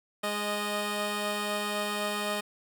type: tone pair together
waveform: 10% pulse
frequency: 207.7 / 619.2 Hz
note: G#3 / D#5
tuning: 0 / -9 cents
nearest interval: octave + perfect fifth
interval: 1891 cents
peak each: -24 dBFS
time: 0.23-2.41 s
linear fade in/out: 10 ms
effects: none